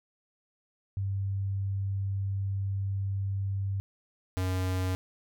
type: tone pair in turn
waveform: sine / square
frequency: 98 / 92.5 Hz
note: G2 / F#2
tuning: 0 / 0 cents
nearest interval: minor second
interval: 100 cents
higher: first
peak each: -28 / -28 dBFS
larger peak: neither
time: 0.97-3.8 / 4.37-4.95 s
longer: first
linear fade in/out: 0 ms
effects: none